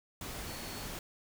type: tone in noise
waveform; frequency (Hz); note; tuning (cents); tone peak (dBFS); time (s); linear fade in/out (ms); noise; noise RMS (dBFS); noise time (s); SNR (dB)
sine; 4400; C#8; -14; -51; 0.47-0.86; 2; pink; -42; 0.21-0.99; -12
effects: none